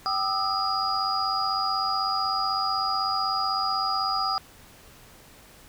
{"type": "tone cluster", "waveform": "sine", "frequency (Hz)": [776, 1205, 1301, 4887], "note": ["G5", "D6", "E6", "D#8"], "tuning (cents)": [-18, 44, -23, -32], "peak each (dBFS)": -29, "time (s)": [0.06, 4.38], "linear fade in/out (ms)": 0, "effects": ["pink hiss -51 dBFS RMS until 5.68 s"]}